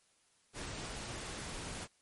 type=noise; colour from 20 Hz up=pink; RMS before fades=-43 dBFS; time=0.53-1.88 s; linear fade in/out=50 ms; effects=white hiss -71 dBFS RMS until 2.01 s + MP3 48 kbps